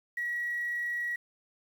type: tone with quantisation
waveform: sine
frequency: 1918 Hz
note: A#6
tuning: 49 cents sharp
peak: -30 dBFS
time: 0.17-1.16 s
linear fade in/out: 5 ms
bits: 9
effects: none